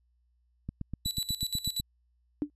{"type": "click train", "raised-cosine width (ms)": 5, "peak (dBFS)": -23, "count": 10, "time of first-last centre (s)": [0.69, 1.8], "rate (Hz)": 8.11}
{"type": "tone with tremolo", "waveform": "sawtooth", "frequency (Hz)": 3951, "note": "B7", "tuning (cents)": 0, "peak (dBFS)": -26, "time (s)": [1.05, 1.81], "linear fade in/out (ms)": 10, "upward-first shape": "square", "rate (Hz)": 8.4, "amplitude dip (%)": 80}
{"type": "tone with exponential decay", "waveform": "sine", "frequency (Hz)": 293.7, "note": "D4", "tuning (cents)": 0, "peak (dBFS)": -22, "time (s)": [2.42, 2.5], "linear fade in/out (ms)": 0, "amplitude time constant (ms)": 17}
{"effects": ["added 60 Hz sine -67 dBFS peak until 2.55 s", "resampled to 32000 Hz"]}